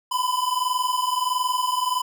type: tone pair together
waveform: square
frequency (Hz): 993.5 / 1015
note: B5 / B5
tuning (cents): +10 / +47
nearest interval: unison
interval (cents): 37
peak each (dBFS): -25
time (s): 0.11-2.02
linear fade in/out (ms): 10
effects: none